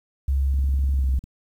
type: tone with pitch glide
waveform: sine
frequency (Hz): 68.1 to 65.55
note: C#2 to C2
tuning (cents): -30 to +4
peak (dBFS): -18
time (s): 0.28-1.19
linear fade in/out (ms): 5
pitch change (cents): -66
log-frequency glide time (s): 0.96-1.07
type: click train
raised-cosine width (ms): 5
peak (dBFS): -26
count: 15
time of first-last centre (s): 0.54-1.24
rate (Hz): 20
effects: 9-bit